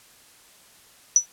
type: tone with exponential decay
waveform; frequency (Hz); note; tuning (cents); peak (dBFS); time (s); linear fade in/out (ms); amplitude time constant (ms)
sine; 5920; F#8; 0; -8; 1.16-1.26; 1; 20
effects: white hiss -53 dBFS RMS until 1.32 s + low-pass 12000 Hz 12 dB/octave